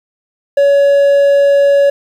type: tone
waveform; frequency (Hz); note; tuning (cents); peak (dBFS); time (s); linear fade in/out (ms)
triangle; 563; C#5; +27; -4; 0.57-1.9; 5
effects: 7-bit